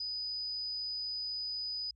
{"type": "tone", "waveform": "sine", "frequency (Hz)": 4978, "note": "D#8", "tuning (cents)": 0, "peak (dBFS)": -35, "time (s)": [0, 1.91], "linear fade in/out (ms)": 5, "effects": ["added 60 Hz sine -63 dBFS peak until 1.95 s"]}